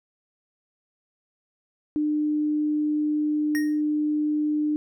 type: tone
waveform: sine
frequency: 300.9 Hz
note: D4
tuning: 42 cents sharp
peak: -21 dBFS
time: 1.96-4.76 s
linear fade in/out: 0 ms
type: tone with exponential decay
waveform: square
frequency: 1864.7 Hz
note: A#6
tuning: in tune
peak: -26 dBFS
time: 3.55-3.81 s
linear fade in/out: 0 ms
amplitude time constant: 56 ms
effects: none